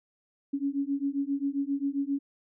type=beating tone pair; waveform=sine; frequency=275.6 / 283.1 Hz; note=C#4 / C#4; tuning=-10 / +37 cents; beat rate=7.5 Hz; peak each=-30 dBFS; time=0.53-2.19 s; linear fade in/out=10 ms; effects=none